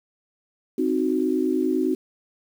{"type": "chord", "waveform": "sine", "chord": "C diminished", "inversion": "none", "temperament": "equal", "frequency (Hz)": [261.6, 311.1, 370], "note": ["C4", "Eb4", "Gb4"], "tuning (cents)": [0, 0, 0], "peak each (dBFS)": -24, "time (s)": [0.78, 1.95], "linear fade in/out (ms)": 5, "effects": ["8-bit"]}